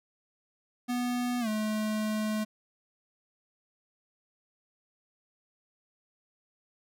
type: tone with pitch glide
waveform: square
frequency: 245.4 to 214.9 Hz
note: B3 to A3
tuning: -11 to -41 cents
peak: -29 dBFS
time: 0.88-2.45 s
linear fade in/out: 20 ms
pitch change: -230 cents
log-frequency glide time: 1.4-1.48 s
effects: none